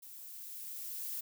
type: noise with level ramp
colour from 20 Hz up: violet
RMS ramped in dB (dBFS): -51 to -39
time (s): 0.02-1.21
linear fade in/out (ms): 10
effects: none